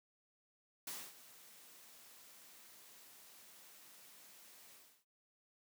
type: noise with ADSR envelope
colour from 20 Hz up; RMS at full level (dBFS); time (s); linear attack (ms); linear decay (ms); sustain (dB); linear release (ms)
white; -44; 0.87-5.05; 4; 250; -16; 320
effects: noise-tail reverb RT60 0.1 s tail -20 dB re dry + high-pass 150 Hz 12 dB/octave